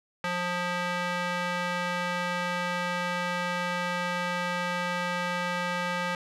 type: tone with band-pass filter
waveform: square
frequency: 177.3 Hz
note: F3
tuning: 26 cents sharp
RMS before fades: -30 dBFS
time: 0.24-6.15 s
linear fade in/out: 2 ms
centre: 1700 Hz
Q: 0.88
effects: none